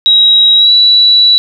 sine tone with pitch glide, 3835 to 3936 Hz, A#7 to B7, +48 to -7 cents, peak -3 dBFS, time 0.06-1.38 s, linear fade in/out 0 ms, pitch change +45 cents, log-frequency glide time 0.56-0.72 s, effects 7-bit

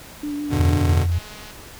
sine tone with vibrato, 292.6 Hz, D4, 6 cents flat, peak -24 dBFS, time 0.23-0.93 s, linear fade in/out 5 ms, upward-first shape sine, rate 6.2 Hz, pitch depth 20 cents each way
square chord, E minor seventh, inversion none, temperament just, 82.41 / 98.89 / 123.61 / 148.33 Hz, E2 / G2 / B2 / D3, 0 / +16 / +2 / +18 cents, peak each -26 dBFS, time 0.49-1.07 s, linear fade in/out 50 ms
sine tone, 86 Hz, F2, 26 cents flat, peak -17 dBFS, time 0.59-1.19 s, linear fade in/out 10 ms
click train, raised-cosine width 0.2 ms, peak -24 dBFS, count 83, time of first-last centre 1.12-1.509 s, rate 211 Hz
effects pink hiss -41 dBFS RMS until 1.79 s

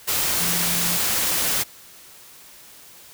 sine tone in noise, 173.5 Hz, F3, 11 cents flat, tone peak -30 dBFS, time 0.39-0.98 s, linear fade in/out 20 ms, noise white, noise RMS -22 dBFS, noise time 0.07-1.64 s, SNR -11 dB, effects white hiss -46 dBFS RMS until 3.13 s

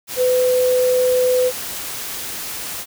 sine tone in noise, 504 Hz, B4, 35 cents sharp, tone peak -13 dBFS, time 0.16-1.52 s, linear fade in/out 50 ms, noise white, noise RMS -28 dBFS, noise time 0.07-2.86 s, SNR +12 dB, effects none

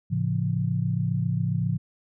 sine chord, A augmented, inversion none, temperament just, 110 / 137.5 / 171.88 Hz, A2 / C#3 / E#3, 0 / -14 / -27 cents, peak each -27 dBFS, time 0.1-1.78 s, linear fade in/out 20 ms, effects none

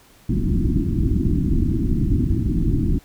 pink low-pass noise, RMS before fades -19 dBFS, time 0.29-2.99 s, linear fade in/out 5 ms, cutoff 350 Hz, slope 96 dB/octave, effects pink hiss -52 dBFS RMS until 3.04 s

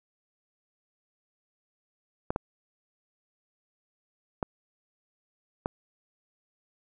clicks, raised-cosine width 1 ms, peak -14 dBFS, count 4, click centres 2.305 / 2.361 / 4.428 / 5.659 s, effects none

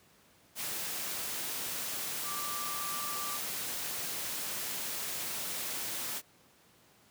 sine tone in noise, 1174.7 Hz, D6, in tune, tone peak -39 dBFS, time 2.23-3.4 s, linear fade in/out 50 ms, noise white, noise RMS -37 dBFS, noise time 0.55-6.22 s, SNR -5 dB, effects pink hiss -63 dBFS RMS until 7.1 s + high-pass 100 Hz 12 dB/octave

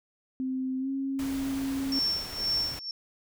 sine tone with pitch glide, 260.3 to 270.9 Hz, C4 to C#4, -9 to -40 cents, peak -28 dBFS, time 0.4-1.99 s, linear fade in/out 0 ms, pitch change +69 cents, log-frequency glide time 0.79-0.89 s
pink noise, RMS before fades -41 dBFS, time 1.19-2.79 s, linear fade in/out 0 ms
sine tone with tremolo, 5440 Hz, F8, 46 cents flat, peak -24 dBFS, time 1.92-2.91 s, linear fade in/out 2 ms, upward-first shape sine, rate 2 Hz, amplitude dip 85%
effects none

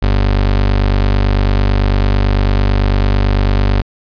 30% pulse tone, 49 Hz, G1, in tune, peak -7 dBFS, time 0.02-3.82 s, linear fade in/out 10 ms, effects resampled to 11025 Hz

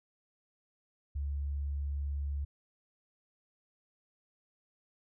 sine tone, 71 Hz, C#2, 42 cents sharp, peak -32 dBFS, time 1.15-2.45 s, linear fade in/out 10 ms, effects none

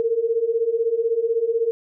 sine beating tone pair, 447.9 / 463.9 Hz, A4 / A#4, +31 / -8 cents, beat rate 16 Hz, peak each -23 / -20 dBFS, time 0-1.71 s, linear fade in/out 0 ms, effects none

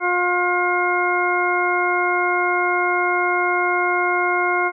harmonic tone, 356 Hz, F4, 33 cents sharp, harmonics 1 / 2 / 3 / 4 / 6, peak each -23 / -23 / -23 / -23 / -23 dBFS, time 0-4.72 s, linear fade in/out 50 ms, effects none

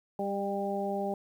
harmonic tone with a mistuned harmonic, 198.5 Hz, G3, 22 cents sharp, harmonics 1 / 2 / 3 / 4, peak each -35 / -35 / -35 / -35 dBFS, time 0.19-1.14 s, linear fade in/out 2 ms, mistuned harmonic 3, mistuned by +16 cents, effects 10-bit

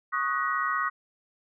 sine chord, D# minor seventh, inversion third, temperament equal with one note detuned, 1108.7 / 1244.5 / 1480 / 1901.6 Hz, C#6 / D#6 / F#6 / A#6, 0 / 0 / 0 / +34 cents, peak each -30 / -29 / -32 / -32 dBFS, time 0.12-0.9 s, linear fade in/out 20 ms, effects none

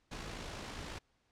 pink noise with amplitude modulation, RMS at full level -42 dBFS, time 0.11-0.99 s, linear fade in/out 10 ms, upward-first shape sine, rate 54.6 Hz, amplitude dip 40%, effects pink hiss -75 dBFS RMS until 1.31 s + low-pass 6000 Hz 12 dB/octave

